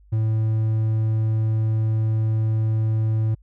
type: tone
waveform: triangle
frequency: 110 Hz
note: A2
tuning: in tune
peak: -16 dBFS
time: 0.12-3.35 s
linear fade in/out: 10 ms
effects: added 50 Hz sine -49 dBFS peak until 3.42 s